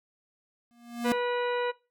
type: tone with exponential growth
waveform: square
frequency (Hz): 237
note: A#3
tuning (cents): +29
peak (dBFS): -23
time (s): 0.71-1.12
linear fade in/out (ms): 0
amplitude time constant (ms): 88
type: harmonic tone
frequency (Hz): 487.6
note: B4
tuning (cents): -22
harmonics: 1 / 2 / 3 / 4 / 5 / 6 / 8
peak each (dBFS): -28 / -34 / -38 / -40 / -42 / -44 / -46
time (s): 1.04-1.72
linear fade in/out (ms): 20
effects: noise-tail reverb RT60 0.3 s tail -21 dB re dry